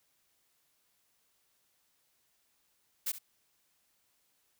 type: noise with echo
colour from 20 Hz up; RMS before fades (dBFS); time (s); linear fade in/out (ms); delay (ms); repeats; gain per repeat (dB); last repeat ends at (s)
blue; -33; 3.06-3.12; 10; 68; 1; -13; 3.188
effects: white hiss -74 dBFS RMS until 4.59 s